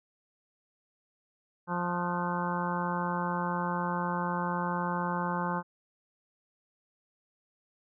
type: harmonic tone with a mistuned harmonic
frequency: 175.9 Hz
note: F3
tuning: 13 cents sharp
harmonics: 1 / 2 / 3 / 4 / 5 / 6 / 7 / 8 / 9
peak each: -33 / -41 / -39 / -45 / -34 / -36 / -40 / -44 / -41 dBFS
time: 1.67-5.63 s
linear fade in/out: 50 ms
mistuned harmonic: 9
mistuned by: -69 cents
effects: none